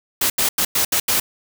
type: noise bursts at uneven times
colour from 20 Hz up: white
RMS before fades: -18 dBFS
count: 6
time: 0.21-0.3 / 0.38-0.49 / 0.58-0.65 / 0.75-0.85 / 0.92-1 / 1.08-1.2 s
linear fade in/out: 5 ms
effects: none